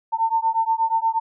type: beating tone pair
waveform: sine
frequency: 897 / 905.4 Hz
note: A5 / A5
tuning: +33 / +49 cents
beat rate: 8.4 Hz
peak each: -21 dBFS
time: 0.12-1.2 s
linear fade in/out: 20 ms
effects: none